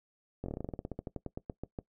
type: slowing click train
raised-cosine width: 2 ms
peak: -24 dBFS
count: 21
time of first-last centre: 0.44-1.788 s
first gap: 21 ms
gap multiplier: 1.11
effects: noise-tail reverb RT60 0.1 s tail -19 dB re dry